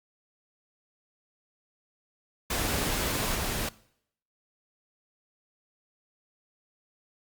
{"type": "noise with level steps", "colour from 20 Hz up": "pink", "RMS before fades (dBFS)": [-29, -31], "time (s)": [2.5, 3.69], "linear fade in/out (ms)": 5, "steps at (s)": 3.34, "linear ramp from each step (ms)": 20, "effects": ["noise-tail reverb RT60 0.7 s tail -21 dB re dry", "Opus 48 kbps"]}